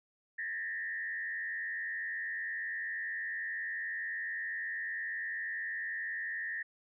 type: tone with frequency modulation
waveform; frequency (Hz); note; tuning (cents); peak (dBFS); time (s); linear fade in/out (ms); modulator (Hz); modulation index
sine; 1822; A#6; -40; -35; 0.38-6.63; 10; 88.4; 1.1
effects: none